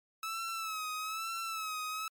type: tone with vibrato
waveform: sawtooth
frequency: 1300 Hz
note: E6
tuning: 24 cents flat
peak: -32 dBFS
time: 0.23-2.08 s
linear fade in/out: 2 ms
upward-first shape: sine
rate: 1.1 Hz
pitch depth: 63 cents each way
effects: MP3 96 kbps